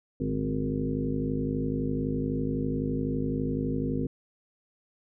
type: harmonic tone with a mistuned harmonic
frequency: 51.91 Hz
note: G#1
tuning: in tune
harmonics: 1 / 2 / 3 / 4 / 5 / 7 / 8 / 9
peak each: -37 / -37 / -33 / -36 / -30 / -37 / -41 / -37 dBFS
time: 0.2-4.07 s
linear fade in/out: 5 ms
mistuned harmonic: 3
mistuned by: -60 cents
effects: none